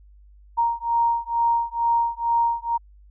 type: beating tone pair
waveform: sine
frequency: 932.3 / 934.5 Hz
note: A#5 / A#5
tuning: 0 / +4 cents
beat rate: 2.2 Hz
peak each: -22 dBFS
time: 0.57-2.78 s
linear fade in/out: 20 ms
effects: added 50 Hz sine -47 dBFS peak until 3.1 s